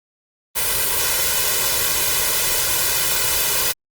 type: noise with comb filter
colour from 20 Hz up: white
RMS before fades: -19 dBFS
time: 0.55-3.73 s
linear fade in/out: 20 ms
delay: 2 ms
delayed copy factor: +0.7
effects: Opus 32 kbps